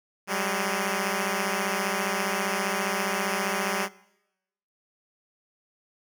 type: beating tone pair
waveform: 5% pulse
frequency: 188.8 / 203.8 Hz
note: F#3 / G#3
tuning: +35 / -32 cents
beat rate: 15 Hz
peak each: -17 dBFS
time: 0.27-3.89 s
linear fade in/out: 50 ms
effects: noise-tail reverb RT60 0.9 s tail -22 dB re dry